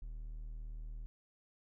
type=tone; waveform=triangle; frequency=38.89 Hz; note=D#1; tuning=in tune; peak=-40 dBFS; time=0.02-1.06 s; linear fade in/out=0 ms; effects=none